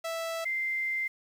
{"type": "tone pair in turn", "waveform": ["sawtooth", "sine"], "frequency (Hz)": [659, 2087], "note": ["E5", "C7"], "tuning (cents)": [-1, -5], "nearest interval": "octave + minor sixth", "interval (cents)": 1996, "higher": "second", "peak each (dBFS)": -28, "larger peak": "neither", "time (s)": [[0.04, 0.45], [0.45, 1.08]], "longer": "second", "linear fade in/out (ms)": 10, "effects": ["low-pass 11000 Hz 12 dB/octave", "9-bit"]}